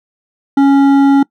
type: tone with hard clipping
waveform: sine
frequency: 277.2 Hz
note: C#4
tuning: in tune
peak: -7 dBFS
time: 0.57-1.23 s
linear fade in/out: 5 ms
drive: 9 dB
effects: noise-tail reverb RT60 0.1 s tail -23 dB re dry